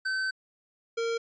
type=tone pair in turn; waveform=square; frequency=1535 / 460.7 Hz; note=G6 / A#4; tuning=-37 / -20 cents; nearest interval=octave + major sixth; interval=2083 cents; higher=first; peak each=-28 dBFS; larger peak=neither; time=0.05-0.31 / 0.97-1.18 s; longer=first; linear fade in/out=10 ms; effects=resampled to 16000 Hz